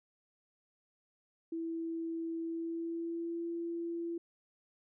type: tone with pitch glide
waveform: sine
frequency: 329.6 to 338.1 Hz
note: E4 to E4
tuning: 0 to +44 cents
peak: -35 dBFS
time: 1.52-4.18 s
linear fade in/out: 5 ms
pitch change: +44 cents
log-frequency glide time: 2.41-3.46 s
effects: none